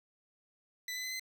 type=tone with pitch steps; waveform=20% pulse; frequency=1993 / 2012 / 2030 / 2049 Hz; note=B6 / B6 / B6 / C7; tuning=+15 / +32 / +47 / -37 cents; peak=-32 dBFS; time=0.88-1.196 s; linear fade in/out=2 ms; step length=79 ms; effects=none